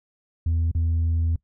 sine tone with dropouts, 82.41 Hz, E2, in tune, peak -17 dBFS, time 0.46-1.36 s, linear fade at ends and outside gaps 5 ms, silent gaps 0.714-0.749 s, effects noise-tail reverb RT60 0.1 s tail -23 dB re dry + tanh soft clip ceiling -18 dBFS

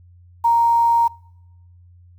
sine tone with quantisation, 932.3 Hz, A#5, in tune, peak -12 dBFS, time 0.44-1.08 s, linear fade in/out 10 ms, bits 7, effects noise-tail reverb RT60 0.9 s tail -25 dB re dry + added 88 Hz sine -45 dBFS peak until 2.18 s

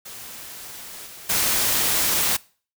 white noise with level steps, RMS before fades -38 / -41 / -21 dBFS, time 0.05-2.37 s, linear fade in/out 10 ms, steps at 1.06 / 1.29 s, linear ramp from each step 10 ms, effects noise-tail reverb RT60 0.4 s tail -22 dB re dry

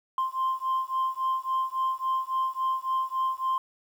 sine beating tone pair, 1046.5 / 1050.1 Hz, C6 / C6, 0 / +6 cents, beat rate 3.6 Hz, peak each -27 dBFS, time 0.18-3.58 s, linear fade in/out 2 ms, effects tanh soft clip ceiling -21 dBFS + 9-bit

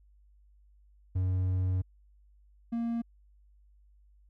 triangle tone pair in turn, 92.5 / 232.8 Hz, F#2 / A#3, 0 / -2 cents, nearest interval octave + major third, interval 1598 cents, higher second, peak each -24 / -27 dBFS, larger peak first, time 1.15-1.82 / 2.72-3.02 s, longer first, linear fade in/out 10 ms, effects added 50 Hz sine -58 dBFS peak until 4.29 s

